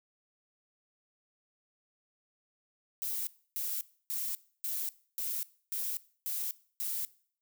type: noise bursts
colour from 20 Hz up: violet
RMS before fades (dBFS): -35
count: 8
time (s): 3.02-7.05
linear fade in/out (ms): 0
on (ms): 250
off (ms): 290
effects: noise-tail reverb RT60 0.5 s tail -20 dB re dry